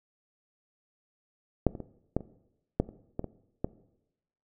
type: clicks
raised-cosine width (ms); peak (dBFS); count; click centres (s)
2; -8 / -26 / -25 / -13 / -30 / -10 / -30 / -18 / -22 / -15; 10; 1.667 / 1.752 / 1.803 / 2.166 / 2.207 / 2.8 / 2.89 / 3.194 / 3.243 / 3.645
effects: noise-tail reverb RT60 0.9 s tail -19 dB re dry